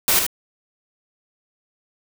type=noise with echo; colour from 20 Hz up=white; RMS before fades=-17 dBFS; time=0.08-0.19 s; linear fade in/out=0 ms; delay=75 ms; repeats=1; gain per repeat=-5 dB; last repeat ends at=0.265 s; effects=none